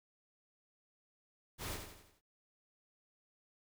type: noise with echo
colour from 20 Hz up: pink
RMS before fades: -42 dBFS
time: 1.58-1.79 s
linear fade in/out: 50 ms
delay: 85 ms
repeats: 5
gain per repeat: -6 dB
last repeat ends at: 2.215 s
effects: none